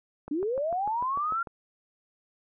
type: click train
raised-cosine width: 1 ms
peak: -26 dBFS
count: 9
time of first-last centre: 0.28-1.472 s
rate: 6.71 Hz
type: linear sweep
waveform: sine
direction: up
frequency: 275.4 to 1396.9 Hz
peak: -26 dBFS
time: 0.31-1.43 s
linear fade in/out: 5 ms
effects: none